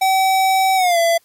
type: tone with pitch glide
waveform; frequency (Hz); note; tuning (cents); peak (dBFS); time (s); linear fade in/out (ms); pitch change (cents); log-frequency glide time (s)
square; 764 to 672.8; G5 to E5; -45 to +35; -13; 0.01-1.18; 10; -220; 0.76-0.98
effects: white hiss -58 dBFS RMS until 1.24 s + MP3 64 kbps